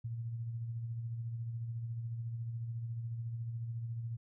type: tone with tremolo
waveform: sine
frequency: 115.9 Hz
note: A#2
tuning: 10 cents flat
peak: -35 dBFS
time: 0.04-4.17 s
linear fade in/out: 10 ms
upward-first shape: sine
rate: 14 Hz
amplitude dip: 40%
effects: none